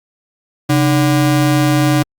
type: ring-modulated tone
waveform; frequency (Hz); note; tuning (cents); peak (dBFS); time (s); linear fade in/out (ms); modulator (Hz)
square; 219.2; A3; -6; -8; 0.69-2.03; 10; 84.4
effects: Opus 48 kbps